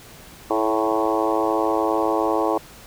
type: harmonic tone with a mistuned harmonic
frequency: 110 Hz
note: A2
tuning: in tune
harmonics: 3 / 4 / 5 / 6 / 7 / 8 / 9 / 10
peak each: -24 / -25 / -26 / -27 / -27 / -28 / -29 / -29 dBFS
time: 0.5-2.58 s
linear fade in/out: 5 ms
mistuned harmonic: 4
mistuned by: -28 cents
effects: pink hiss -44 dBFS RMS until 2.86 s